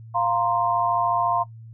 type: chord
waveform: sine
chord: F suspended fourth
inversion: none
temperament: equal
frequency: 698.5 / 932.3 / 1046.5 Hz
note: F5 / Bb5 / C6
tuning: 0 / 0 / 0 cents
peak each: -24 dBFS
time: 0.14-1.44 s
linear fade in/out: 20 ms
effects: noise-tail reverb RT60 0.1 s tail -17 dB re dry + added 113 Hz sine -39 dBFS peak until 1.73 s